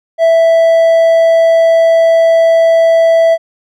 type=tone; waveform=triangle; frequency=659.3 Hz; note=E5; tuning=in tune; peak=-3 dBFS; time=0.18-3.38 s; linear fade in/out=50 ms; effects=none